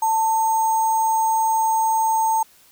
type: tone with sample-and-hold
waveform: sine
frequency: 889 Hz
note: A5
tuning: 18 cents sharp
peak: -16 dBFS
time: 0.02-2.43 s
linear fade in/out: 5 ms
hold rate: 7350 Hz
effects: white hiss -53 dBFS RMS until 2.71 s